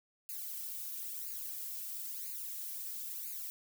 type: noise with flanger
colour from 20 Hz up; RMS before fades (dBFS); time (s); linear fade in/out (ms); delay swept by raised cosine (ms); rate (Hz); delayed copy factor
violet; -42; 0.29-3.5; 0; 0.44 to 2.74; 1; +0.95
effects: none